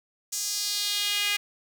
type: tone with high-pass filter sweep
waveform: sawtooth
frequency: 410 Hz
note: G#4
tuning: 22 cents flat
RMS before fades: -28 dBFS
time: 0.32-1.37 s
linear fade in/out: 10 ms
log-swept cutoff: 6500 to 2400 Hz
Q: 2.3
effects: none